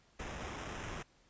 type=noise with sample-and-hold; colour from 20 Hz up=pink; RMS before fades=-43 dBFS; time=0.19-1.03 s; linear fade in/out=10 ms; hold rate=4410 Hz; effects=pink hiss -68 dBFS RMS until 1.29 s + resampled to 16000 Hz